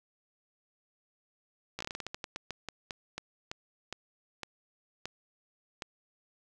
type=slowing click train; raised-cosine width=0.2 ms; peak=-20 dBFS; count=21; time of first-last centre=1.79-5.822 s; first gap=15 ms; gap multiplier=1.23; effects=none